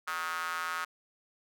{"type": "tone with high-pass filter", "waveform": "square", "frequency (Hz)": 84.4, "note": "E2", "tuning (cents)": 41, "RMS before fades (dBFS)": -35, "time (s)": [0.07, 0.85], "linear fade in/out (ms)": 10, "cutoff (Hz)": 1300, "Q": 4.7, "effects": []}